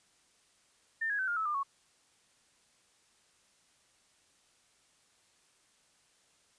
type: tone with pitch steps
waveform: sine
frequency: 1800 / 1660.2 / 1531.2 / 1412.3 / 1302.5 / 1201.4 / 1108 Hz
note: A6 / G#6 / G6 / F6 / E6 / D6 / C#6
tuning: +39 / -1 / -41 / +19 / -21 / +39 / -1 cents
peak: -30 dBFS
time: 1.01-1.633 s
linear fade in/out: 10 ms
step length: 89 ms
effects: white hiss -68 dBFS RMS until 6.58 s + resampled to 22050 Hz